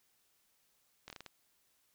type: slowing click train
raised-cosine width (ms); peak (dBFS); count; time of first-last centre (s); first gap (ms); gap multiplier
0.2; -29; 6; 1.08-1.263; 21; 1.28
effects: white hiss -74 dBFS RMS until 1.94 s